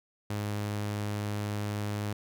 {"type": "tone", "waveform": "sawtooth", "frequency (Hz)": 103.83, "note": "G#2", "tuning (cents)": 0, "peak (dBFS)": -27, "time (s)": [0.3, 2.13], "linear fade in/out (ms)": 5, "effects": []}